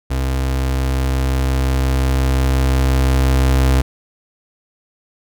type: tone with level ramp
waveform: 35% pulse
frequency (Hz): 65.7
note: C2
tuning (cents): +8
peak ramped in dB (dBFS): -15 to -9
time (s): 0.1-3.82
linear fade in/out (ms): 10
effects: none